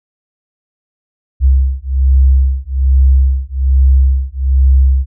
sine beating tone pair, 65.8 / 67 Hz, C2 / C2, +10 / +42 cents, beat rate 1.2 Hz, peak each -10 dBFS, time 1.4-5.06 s, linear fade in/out 50 ms, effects none

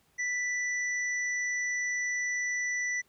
sine tone pair together, 1975.5 / 5920 Hz, B6 / F#8, 0 / 0 cents, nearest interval octave + perfect fifth, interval 1900 cents, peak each -29 / -38 dBFS, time 0.18-3.02 s, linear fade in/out 20 ms, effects pink hiss -68 dBFS RMS until 3.08 s + high-pass 60 Hz 12 dB/octave

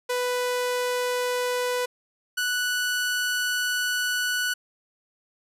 sawtooth tone pair in turn, 495.4 / 1479.8 Hz, B4 / F#6, +5 / 0 cents, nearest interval octave + perfect fifth, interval 1895 cents, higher second, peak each -20 dBFS, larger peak neither, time 0.09-1.86 / 2.37-4.54 s, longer second, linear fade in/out 10 ms, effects resampled to 32000 Hz

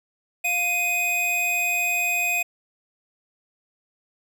square tone pair together, 702.5 / 2498 Hz, F5 / D#7, +10 / +6 cents, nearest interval octave + minor seventh, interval 2196 cents, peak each -32 / -22 dBFS, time 0.44-2.43 s, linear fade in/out 10 ms, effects none

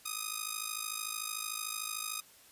5% pulse ring-modulated tone, 1244.5 Hz, D#6, in tune, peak -21 dBFS, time 0.05-2.21 s, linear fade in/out 10 ms, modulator 26.7 Hz, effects white hiss -59 dBFS RMS until 2.51 s + resampled to 32000 Hz

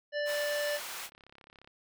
harmonic tone, 587.3 Hz, D5, in tune, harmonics 1 / 3 / 5 / 7 / 9, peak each -31 / -36 / -44 / -48 / -46 dBFS, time 0.12-0.8 s, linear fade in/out 50 ms
pink high-pass noise, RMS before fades -41 dBFS, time 0.25-1.1 s, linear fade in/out 50 ms, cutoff 950 Hz, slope 12 dB/octave
click train, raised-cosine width 0.3 ms, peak -38 dBFS, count 31, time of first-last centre 0.8-1.675 s, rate 34.3 Hz
effects none

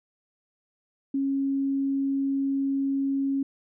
sine tone, 273.9 Hz, C#4, 21 cents flat, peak -23 dBFS, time 1.14-3.43 s, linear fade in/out 5 ms, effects none

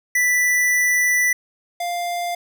square tone pair in turn, 1977 / 699 Hz, B6 / F5, +1 / +1 cents, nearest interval octave + tritone, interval 1800 cents, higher first, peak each -16 / -23 dBFS, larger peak first, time 0.15-1.33 / 1.8-2.35 s, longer first, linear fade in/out 5 ms, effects none

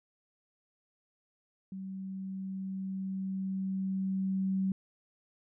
sine tone with level ramp, 191.1 Hz, G3, 44 cents flat, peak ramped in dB -38 to -27 dBFS, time 1.72-4.72 s, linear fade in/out 2 ms, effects none

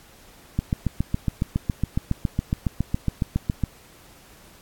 click train, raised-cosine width 5 ms, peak -9 dBFS, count 23, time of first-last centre 0.59-3.637 s, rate 7.22 Hz, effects pink hiss -51 dBFS RMS until 4.61 s + AAC 64 kbps

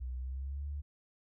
sine tone with pitch glide, 62.8 to 72.14 Hz, B1 to D2, +30 to -30 cents, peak -36 dBFS, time 0-0.82 s, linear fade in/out 20 ms, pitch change +240 cents, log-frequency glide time 0.17-0.67 s, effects none

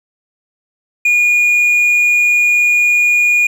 triangle tone, 2439 Hz, D#7, 35 cents flat, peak -7 dBFS, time 1.05-3.47 s, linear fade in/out 5 ms, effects none

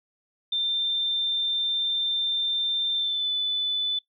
sine tone with pitch glide, 3581 to 3497 Hz, A7 to A7, +30 to -11 cents, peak -23 dBFS, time 0.52-3.99 s, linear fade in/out 5 ms, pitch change -41 cents, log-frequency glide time 2.92-3.3 s, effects noise-tail reverb RT60 0.1 s tail -17 dB re dry

